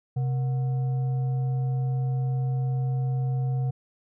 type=tone with frequency modulation; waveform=sine; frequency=131.2 Hz; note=C3; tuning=5 cents sharp; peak=-23 dBFS; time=0.16-3.71 s; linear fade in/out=10 ms; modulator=602 Hz; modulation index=0.21; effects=none